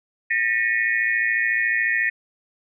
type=tone cluster; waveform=sine; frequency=1802 / 1916 / 2188 / 2459 Hz; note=A6 / A#6 / C#7 / D#7; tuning=+41 / +47 / -23 / -21 cents; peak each=-22 / -22 / -29 / -29 dBFS; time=0.3-2.1 s; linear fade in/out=10 ms; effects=none